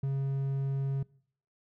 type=tone; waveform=triangle; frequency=136.7 Hz; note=C#3; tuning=24 cents flat; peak=-26 dBFS; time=0.03-1.03 s; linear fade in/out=5 ms; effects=noise-tail reverb RT60 0.6 s tail -23 dB re dry

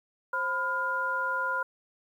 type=tone cluster; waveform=sine; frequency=529 / 1002 / 1413 Hz; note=C5 / B5 / F6; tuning=+19 / +25 / +20 cents; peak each=-37 / -31 / -29 dBFS; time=0.33-1.63 s; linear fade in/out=5 ms; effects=10-bit

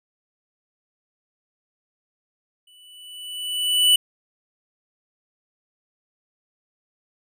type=tone with exponential growth; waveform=square; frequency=2971 Hz; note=F#7; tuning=6 cents sharp; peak=-12 dBFS; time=2.67-3.96 s; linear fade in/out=5 ms; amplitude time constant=280 ms; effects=none

